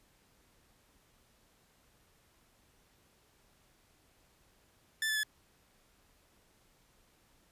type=tone with pitch steps; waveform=sawtooth; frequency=1760 / 1738.8 / 1717.8 Hz; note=A6 / A6 / A6; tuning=0 / -21 / -42 cents; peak=-27 dBFS; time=5.02-5.233 s; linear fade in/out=2 ms; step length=71 ms; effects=pink hiss -68 dBFS RMS until 7.51 s + resampled to 32000 Hz